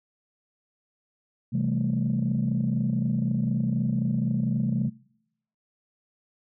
sine chord, A minor seventh, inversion first, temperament equal, 130.81 / 164.81 / 196 / 220 Hz, C3 / E3 / G3 / A3, 0 / 0 / 0 / 0 cents, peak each -26 / -30 / -29 / -27 dBFS, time 1.52-4.9 s, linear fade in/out 20 ms, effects noise-tail reverb RT60 0.8 s tail -25 dB re dry + tanh soft clip ceiling -16 dBFS

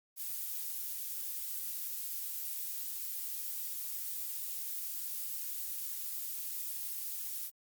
violet noise, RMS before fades -39 dBFS, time 0.16-7.51 s, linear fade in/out 50 ms, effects Opus 48 kbps

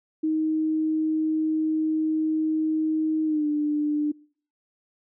sine tone with pitch glide, 313.7 to 297.8 Hz, D#4 to D4, +14 to +24 cents, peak -21 dBFS, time 0.23-4.12 s, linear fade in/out 10 ms, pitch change -90 cents, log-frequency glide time 3.25-3.46 s, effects noise-tail reverb RT60 0.5 s tail -25 dB re dry

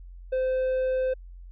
triangle tone, 517 Hz, C5, 21 cents flat, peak -21 dBFS, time 0.32-1.14 s, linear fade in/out 10 ms, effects added 44 Hz sine -41 dBFS peak until 1.51 s + resampled to 8000 Hz

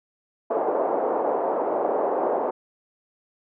pink band-pass noise, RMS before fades -24 dBFS, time 0.5-2.51 s, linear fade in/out 10 ms, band 390 to 840 Hz, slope 24 dB/octave, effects none

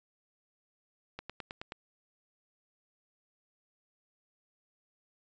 click train, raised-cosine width 0.3 ms, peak -24 dBFS, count 6, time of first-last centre 1.19-1.721 s, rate 9.41 Hz, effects resampled to 16000 Hz

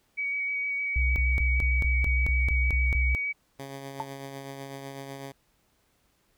sine tone with vibrato, 2262 Hz, C#7, 34 cents sharp, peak -27 dBFS, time 0.17-3.33 s, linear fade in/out 20 ms, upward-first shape square, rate 6.5 Hz, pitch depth 10 cents each way
sine tone bursts, 64 Hz, C2, 38 cents flat, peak -22 dBFS, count 10, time 0.96-3.149 s, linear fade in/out 0 ms, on 200 ms, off 21 ms
10% pulse tone with tremolo, 137.2 Hz, C#3, 17 cents flat, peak -28 dBFS, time 3.59-5.32 s, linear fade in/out 5 ms, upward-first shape triangle, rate 8 Hz, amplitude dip 40%
sine tone with exponential decay, 889 Hz, A5, 18 cents sharp, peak -24 dBFS, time 4-4.08 s, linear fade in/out 0 ms, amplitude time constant 16 ms
effects pink hiss -69 dBFS RMS until 6.37 s

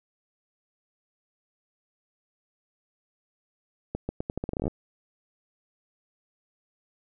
accelerating click train, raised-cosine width 2 ms, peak -16 dBFS, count 15, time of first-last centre 3.95-4.679 s, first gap 140 ms, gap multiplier 0.82, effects none

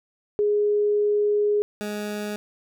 sine / 20% pulse tone pair in turn, 415.3 / 208.6 Hz, G#4 / G#3, 0 / +8 cents, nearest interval octave, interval 1192 cents, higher first, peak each -18 / -23 dBFS, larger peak first, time 0.39-1.62 / 1.81-2.36 s, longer first, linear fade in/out 0 ms, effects none

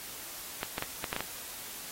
clicks, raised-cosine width 0.3 ms, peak -16 dBFS, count 7, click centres 0.631 / 0.781 / 0.824 / 1.042 / 1.129 / 1.164 / 1.206 s, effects white hiss -43 dBFS RMS until 1.91 s + AAC 48 kbps

